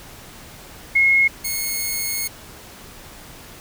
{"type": "tone pair in turn", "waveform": ["sine", "5% pulse"], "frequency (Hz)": [2164, 2177], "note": ["C#7", "C#7"], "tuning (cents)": [-42, -32], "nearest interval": "unison", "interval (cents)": 10, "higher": "second", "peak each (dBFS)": -12, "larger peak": "neither", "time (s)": [[0.95, 1.28], [1.44, 2.28]], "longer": "second", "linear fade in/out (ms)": 10, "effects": ["pink hiss -41 dBFS RMS until 3.6 s"]}